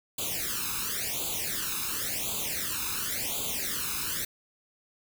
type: noise with flanger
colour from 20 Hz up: white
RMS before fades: -32 dBFS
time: 0.18-4.25 s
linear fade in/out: 5 ms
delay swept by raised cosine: 0.27 to 0.79 ms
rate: 0.93 Hz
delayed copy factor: +0.95
effects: none